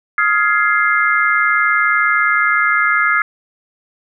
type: chord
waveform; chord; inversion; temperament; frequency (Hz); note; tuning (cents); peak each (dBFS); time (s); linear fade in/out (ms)
sine; F minor seventh; third; just; 1257.2 / 1396.9 / 1676.3 / 2095; Eb6 / F6 / Ab6 / C7; +18 / 0 / +16 / +2; -17; 0.18-3.22; 2
effects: none